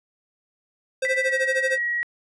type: tone with tremolo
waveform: square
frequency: 523.3 Hz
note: C5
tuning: in tune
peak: -21 dBFS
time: 1.02-1.78 s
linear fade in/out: 5 ms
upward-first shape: sine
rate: 13 Hz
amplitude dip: 90%
type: tone with pitch glide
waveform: sine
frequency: 1975.5 to 1908.2 Hz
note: B6 to A#6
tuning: 0 to +40 cents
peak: -22 dBFS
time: 1.05-2.03 s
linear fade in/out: 0 ms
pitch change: -60 cents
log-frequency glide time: 1.23-1.36 s
effects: resampled to 24000 Hz